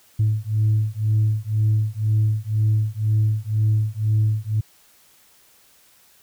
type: beating tone pair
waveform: sine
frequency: 106.9 / 108.9 Hz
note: A2 / A2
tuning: -49 / -17 cents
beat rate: 2 Hz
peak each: -19 dBFS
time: 0.19-4.61 s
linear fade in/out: 10 ms
effects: tanh soft clip ceiling -12 dBFS + white hiss -55 dBFS RMS until 6.22 s